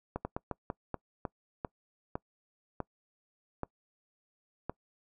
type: slowing click train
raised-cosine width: 1 ms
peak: -20 dBFS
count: 12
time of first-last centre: 0.16-4.696 s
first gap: 90 ms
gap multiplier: 1.28
effects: noise-tail reverb RT60 0.1 s tail -24 dB re dry